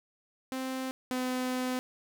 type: tone pair in turn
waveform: sawtooth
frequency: 261 / 254 Hz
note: C4 / B3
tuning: -4 / +49 cents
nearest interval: unison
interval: 47 cents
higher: first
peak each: -29 / -26 dBFS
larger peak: second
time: 0.52-0.91 / 1.11-1.79 s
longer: second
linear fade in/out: 0 ms
effects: none